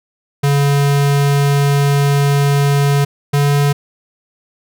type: tone pair in turn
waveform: square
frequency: 141.7 / 143.1 Hz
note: C#3 / D3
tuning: +38 / -45 cents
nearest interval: unison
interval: 17 cents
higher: second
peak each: -11 dBFS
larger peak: neither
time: 0.43-3.05 / 3.33-3.73 s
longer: first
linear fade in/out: 10 ms
effects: none